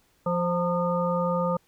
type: harmonic tone with a mistuned harmonic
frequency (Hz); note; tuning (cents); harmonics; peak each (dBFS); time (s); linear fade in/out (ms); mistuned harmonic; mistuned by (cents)
174.61; F3; 0; 1 / 3 / 5 / 7; -27 / -26 / -32 / -30; 0.26-1.57; 5; 5; +63
effects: pink hiss -65 dBFS RMS until 1.67 s